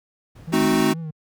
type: noise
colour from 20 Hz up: brown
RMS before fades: -40 dBFS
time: 0.35-0.83 s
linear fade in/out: 10 ms
type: tone with vibrato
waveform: triangle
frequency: 158.8 Hz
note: D#3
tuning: 36 cents sharp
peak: -26 dBFS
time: 0.47-1.11 s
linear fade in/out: 10 ms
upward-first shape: triangle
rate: 4.3 Hz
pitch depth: 86 cents each way
type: chord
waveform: square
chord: A diminished seventh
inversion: none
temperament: equal with one note detuned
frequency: 215.6 / 261.6 / 311.1 / 370 Hz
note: A3 / C4 / Eb4 / Gb4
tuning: -35 / 0 / 0 / 0 cents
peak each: -23 dBFS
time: 0.52-0.94 s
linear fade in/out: 20 ms
effects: high-pass 60 Hz 12 dB/octave